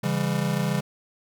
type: chord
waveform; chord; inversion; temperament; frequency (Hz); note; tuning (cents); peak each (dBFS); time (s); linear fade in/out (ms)
square; C# diminished; none; just; 138.59 / 166.31 / 199.57; C#3 / E3 / G3; 0 / +16 / +31; -28; 0.03-0.81; 10
effects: none